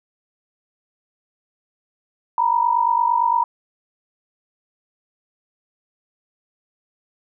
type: tone pair together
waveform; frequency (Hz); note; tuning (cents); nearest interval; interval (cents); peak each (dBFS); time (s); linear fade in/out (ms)
sine; 929.2 / 978; A#5 / B5; -6 / -17; minor second; 89; -18; 2.38-3.44; 2
effects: none